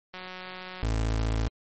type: click train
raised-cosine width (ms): 0.3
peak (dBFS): -24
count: 126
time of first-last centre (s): 0.14-0.819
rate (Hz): 184
type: tone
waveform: 30% pulse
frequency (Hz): 55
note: A1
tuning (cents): 0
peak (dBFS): -22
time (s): 0.83-1.48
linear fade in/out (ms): 0
effects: MP3 32 kbps